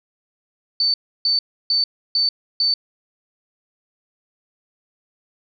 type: tone bursts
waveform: sine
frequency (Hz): 4533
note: C#8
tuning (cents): +38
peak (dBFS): -15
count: 5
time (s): 0.8-2.74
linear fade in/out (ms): 2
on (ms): 140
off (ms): 310
effects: none